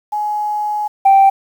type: tone pair in turn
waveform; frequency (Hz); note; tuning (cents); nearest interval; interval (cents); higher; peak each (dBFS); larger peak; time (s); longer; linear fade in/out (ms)
sine; 840 / 781.9; G#5 / G5; +19 / -5; minor second; 124; first; -16 / -4; second; 0.12-0.88 / 1.05-1.3; first; 10
effects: tanh soft clip ceiling -3 dBFS + 7-bit